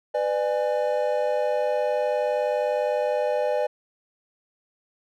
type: chord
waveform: triangle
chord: G# diminished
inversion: first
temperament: just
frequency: 498.4 / 598 / 830.6 Hz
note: B4 / D5 / G#5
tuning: +16 / +31 / 0 cents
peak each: -24 / -22 / -28 dBFS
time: 0.14-3.67 s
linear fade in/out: 10 ms
effects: none